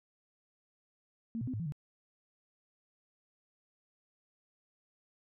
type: tone with pitch steps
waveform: sine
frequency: 228.1 / 119.7 / 256.8 / 106.7 / 167.6 / 146.7 Hz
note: A#3 / A#2 / C4 / G#2 / E3 / D3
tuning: -37 / +46 / -32 / +47 / +29 / -2 cents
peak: -34 dBFS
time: 1.35-1.722 s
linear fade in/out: 0 ms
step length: 62 ms
effects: none